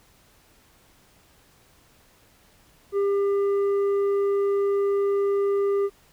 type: tone with tanh clipping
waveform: triangle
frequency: 399.5 Hz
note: G4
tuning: 33 cents sharp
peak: -21 dBFS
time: 2.92-5.9 s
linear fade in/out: 50 ms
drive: 10 dB
effects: pink hiss -58 dBFS RMS until 6.12 s